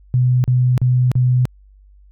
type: tone bursts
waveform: sine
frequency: 125.6 Hz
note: B2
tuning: 30 cents sharp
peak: -11 dBFS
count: 4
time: 0.14-1.454 s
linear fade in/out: 0 ms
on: 300 ms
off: 38 ms
effects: added 49 Hz sine -44 dBFS peak until 2.11 s